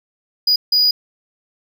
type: tone bursts at uneven times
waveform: triangle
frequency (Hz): 4917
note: D#8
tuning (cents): -21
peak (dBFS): -10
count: 2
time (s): 0.47-0.56 / 0.72-0.91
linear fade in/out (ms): 5
effects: none